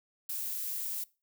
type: noise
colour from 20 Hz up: violet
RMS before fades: -36 dBFS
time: 0.29-1.04 s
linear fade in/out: 5 ms
effects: noise-tail reverb RT60 0.3 s tail -22 dB re dry